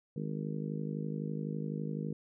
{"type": "harmonic tone", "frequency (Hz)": 51.91, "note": "G#1", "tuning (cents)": 0, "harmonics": [3, 4, 5, 6, 7, 8, 9], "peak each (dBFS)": [-37, -39, -44, -47, -50, -48, -46], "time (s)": [0.16, 2.13], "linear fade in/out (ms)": 5, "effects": []}